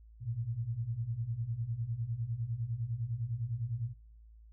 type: beating tone pair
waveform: sine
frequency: 110 / 119.9 Hz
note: A2 / A#2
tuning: 0 / +49 cents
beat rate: 9.9 Hz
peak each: -38 / -35 dBFS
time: 0.2-3.94 s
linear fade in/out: 50 ms
effects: noise-tail reverb RT60 0.7 s tail -25 dB re dry + added 55 Hz sine -53 dBFS peak until 4.52 s